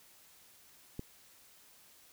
click, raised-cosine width 3 ms, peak -26 dBFS, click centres 0.994 s, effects white hiss -61 dBFS RMS until 2.12 s

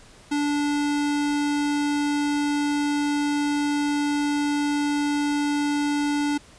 square tone, 291 Hz, D4, 16 cents flat, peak -22 dBFS, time 0.31-6.38 s, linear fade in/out 10 ms, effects pink hiss -50 dBFS RMS until 6.58 s + resampled to 22050 Hz

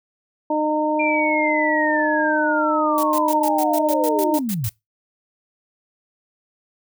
harmonic tone, 305.4 Hz, D#4, 32 cents flat, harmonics 1 / 2 / 3, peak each -22 / -22 / -22 dBFS, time 0.5-4.39 s, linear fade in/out 5 ms
sine linear sweep, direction down, 2391 to 92.9 Hz, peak -21 dBFS, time 0.99-4.69 s, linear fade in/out 10 ms
blue noise bursts, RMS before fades -29 dBFS, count 12, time 2.98-4.692 s, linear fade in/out 0 ms, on 51 ms, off 100 ms
effects noise-tail reverb RT60 0.2 s tail -22 dB re dry

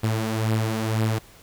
sawtooth beating tone pair, 110 / 112 Hz, A2 / A2, 0 / +31 cents, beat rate 2 Hz, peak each -19 / -24 dBFS, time 0.03-1.19 s, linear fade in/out 10 ms, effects pink hiss -50 dBFS RMS until 1.42 s

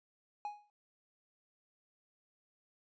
triangle tone with exponential decay, 830.6 Hz, G#5, in tune, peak -33 dBFS, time 0.45-0.7 s, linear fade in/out 1 ms, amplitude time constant 53 ms, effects resampled to 16000 Hz

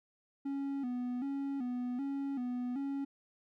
triangle tone with vibrato, 261.6 Hz, C4, in tune, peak -32 dBFS, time 0.45-3.05 s, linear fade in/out 10 ms, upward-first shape square, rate 1.3 Hz, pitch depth 100 cents each way, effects none

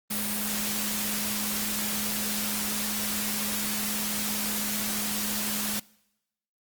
sine tone in noise, 210 Hz, G#3, 19 cents sharp, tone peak -34 dBFS, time 0.1-5.8 s, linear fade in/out 10 ms, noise white, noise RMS -30 dBFS, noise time 0.1-5.8 s, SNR -7 dB, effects noise-tail reverb RT60 0.9 s tail -24 dB re dry + Opus 32 kbps

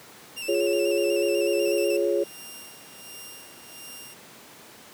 sawtooth tone with vibrato, 2719 Hz, F7, 47 cents flat, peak -29 dBFS, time 0.36-1.98 s, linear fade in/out 20 ms, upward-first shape square, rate 8.1 Hz, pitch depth 44 cents each way
sine chord, Db major, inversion first, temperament equal, 349.2 / 415.3 / 554.4 Hz, F4 / Ab4 / Db5, 0 / 0 / 0 cents, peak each -25 dBFS, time 0.48-2.24 s, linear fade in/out 10 ms
10% pulse tone with tremolo, 2794 Hz, F7, in tune, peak -31 dBFS, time 1.6-4.14 s, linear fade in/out 5 ms, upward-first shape sine, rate 1.4 Hz, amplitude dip 70%
effects pink hiss -47 dBFS RMS until 4.93 s + high-pass 200 Hz 12 dB/octave

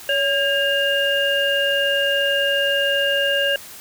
sine tone cluster, 563 / 1620 / 2819 Hz, C#5 / G#6 / F7, +27 / -43 / +16 cents, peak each -21 dBFS, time 0.09-3.56 s, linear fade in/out 2 ms, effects white hiss -39 dBFS RMS until 3.8 s

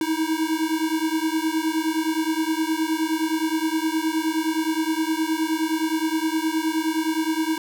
square beating tone pair, 313.9 / 323.5 Hz, D#4 / E4, +15 / -32 cents, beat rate 9.6 Hz, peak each -25 dBFS, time 0.01-7.58 s, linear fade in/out 2 ms, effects none

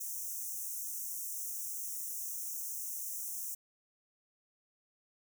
white high-pass noise, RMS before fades -40 dBFS, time 0-3.55 s, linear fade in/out 10 ms, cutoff 5700 Hz, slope 96 dB/octave, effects none

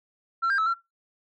sine tone with pitch steps, 1353 / 1595 / 1305 / 1363 Hz, E6 / G6 / E6 / F6, +45 / +30 / -18 / -43 cents, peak -19 dBFS, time 0.42-0.744 s, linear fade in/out 20 ms, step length 81 ms, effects noise-tail reverb RT60 0.2 s tail -21 dB re dry + tanh soft clip ceiling -20 dBFS

